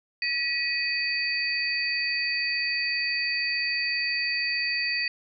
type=tone cluster; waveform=sine; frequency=1934 / 2509 / 4573 Hz; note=B6 / D#7 / D8; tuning=-37 / +14 / -47 cents; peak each=-29 dBFS; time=0.22-5.08 s; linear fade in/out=2 ms; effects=none